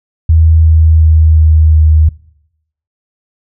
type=tone with pitch steps; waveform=sine; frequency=80.3 / 79.7 / 79.1 / 78.51 / 77.92 Hz; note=E2 / D#2 / D#2 / D#2 / D#2; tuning=-45 / +42 / +29 / +16 / +3 cents; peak=-3 dBFS; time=0.29-2.09 s; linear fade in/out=5 ms; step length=360 ms; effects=noise-tail reverb RT60 0.8 s tail -22 dB re dry